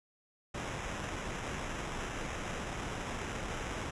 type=noise with sample-and-hold; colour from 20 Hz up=pink; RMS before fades=-39 dBFS; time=0.54-3.91 s; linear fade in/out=10 ms; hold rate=4410 Hz; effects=resampled to 22050 Hz